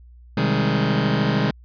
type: chord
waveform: sawtooth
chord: Ab major seventh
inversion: first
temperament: just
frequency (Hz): 129.78 / 155.74 / 194.67 / 207.7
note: C3 / Eb3 / G3 / Ab3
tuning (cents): -14 / +2 / -12 / 0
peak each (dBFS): -19 / -19 / -20 / -19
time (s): 0.37-1.51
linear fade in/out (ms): 5
effects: added 60 Hz sine -43 dBFS peak until 1.64 s + resampled to 11025 Hz